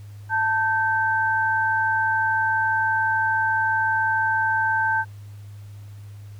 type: tone pair together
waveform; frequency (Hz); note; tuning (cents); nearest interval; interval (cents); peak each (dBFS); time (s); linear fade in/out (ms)
sine; 887 / 1555.2; A5 / G6; +14 / -14; minor seventh; 972; -22 / -21; 0.29-5.05; 50
effects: added 102 Hz sine -37 dBFS peak until 6.39 s + pink hiss -56 dBFS RMS until 6.39 s